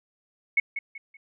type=tone with echo; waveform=sine; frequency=2200 Hz; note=C#7; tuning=14 cents flat; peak=-17 dBFS; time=0.57-0.6 s; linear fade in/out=5 ms; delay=190 ms; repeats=3; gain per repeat=-10 dB; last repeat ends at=1.17 s; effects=none